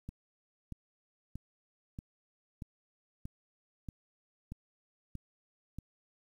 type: click train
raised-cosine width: 5 ms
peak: -29 dBFS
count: 10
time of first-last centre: 0.09-5.786 s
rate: 1.58 Hz
effects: 10-bit

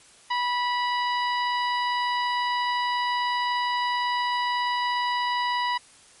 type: harmonic tone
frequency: 979 Hz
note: B5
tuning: 15 cents flat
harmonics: 1 / 2 / 3 / 4 / 5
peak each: -24 / -30 / -34 / -36 / -38 dBFS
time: 0.3-5.78 s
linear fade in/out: 10 ms
effects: white hiss -53 dBFS RMS until 6.2 s + MP3 48 kbps

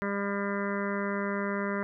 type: harmonic tone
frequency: 200.5 Hz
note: G3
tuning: 39 cents sharp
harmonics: 1 / 2 / 3 / 5 / 6 / 7 / 8 / 9 / 10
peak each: -32 / -35 / -37 / -39 / -40 / -40 / -41 / -42 / -42 dBFS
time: 0.02-1.83 s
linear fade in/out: 0 ms
effects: none

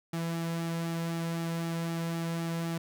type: tone with flanger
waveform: sawtooth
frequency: 166.6 Hz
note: E3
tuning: 19 cents sharp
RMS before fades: -33 dBFS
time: 0.13-2.78 s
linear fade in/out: 5 ms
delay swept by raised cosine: 1.9 to 2.69 ms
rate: 3.9 Hz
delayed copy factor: -0.5
effects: none

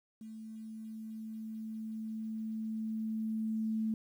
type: tone with level ramp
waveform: sine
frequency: 220 Hz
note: A3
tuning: in tune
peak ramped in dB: -44 to -30 dBFS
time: 0.21-3.94 s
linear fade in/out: 2 ms
effects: 11-bit

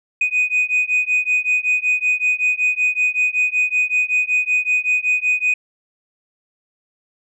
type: beating tone pair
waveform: sine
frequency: 2489 / 2494.3 Hz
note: D#7 / D#7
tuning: 0 / +4 cents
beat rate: 5.3 Hz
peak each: -17 dBFS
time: 0.21-5.54 s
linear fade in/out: 5 ms
effects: tanh soft clip ceiling -11 dBFS

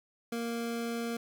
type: tone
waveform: 25% pulse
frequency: 233.1 Hz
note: A#3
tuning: in tune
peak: -29 dBFS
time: 0.32-1.17 s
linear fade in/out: 5 ms
effects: none

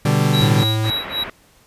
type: chord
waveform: 40% pulse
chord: G major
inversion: first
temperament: equal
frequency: 123.47 / 146.83 / 196 Hz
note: B2 / D3 / G3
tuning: 0 / 0 / 0 cents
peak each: -18 / -16 / -20 dBFS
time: 0.05-0.64 s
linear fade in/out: 5 ms
type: tone with tremolo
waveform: triangle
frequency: 3876 Hz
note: B7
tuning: 33 cents flat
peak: -17 dBFS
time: 0.33-1.24 s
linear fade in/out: 10 ms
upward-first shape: sine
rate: 3.7 Hz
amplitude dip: 100%
type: tone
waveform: square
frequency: 109.6 Hz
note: A2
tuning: 6 cents flat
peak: -18 dBFS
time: 0.41-0.9 s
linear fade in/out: 0 ms
type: low-pass noise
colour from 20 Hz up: white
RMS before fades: -31 dBFS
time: 0.84-1.3 s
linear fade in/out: 2 ms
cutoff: 2300 Hz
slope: 24 dB/octave
effects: pink hiss -53 dBFS RMS until 1.66 s + resampled to 32000 Hz

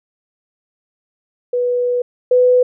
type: tone pair in turn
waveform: sine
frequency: 490.8 / 498.8 Hz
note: B4 / B4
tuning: -11 / +17 cents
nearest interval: unison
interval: 28 cents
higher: second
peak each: -14 / -8 dBFS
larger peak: second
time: 1.53-2.02 / 2.31-2.63 s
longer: first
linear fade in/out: 5 ms
effects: none

